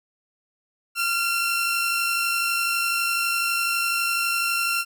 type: tone pair together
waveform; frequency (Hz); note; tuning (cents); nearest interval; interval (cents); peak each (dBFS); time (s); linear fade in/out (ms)
sawtooth; 1380 / 2708; F6 / E7; -21 / +46; octave; 1167; -21; 0.95-4.85; 50
effects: none